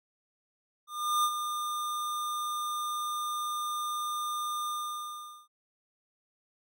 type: tone with ADSR envelope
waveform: square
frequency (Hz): 1207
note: D6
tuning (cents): +47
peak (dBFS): -24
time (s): 0.87-5.48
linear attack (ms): 370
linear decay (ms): 58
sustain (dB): -8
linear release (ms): 800
effects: none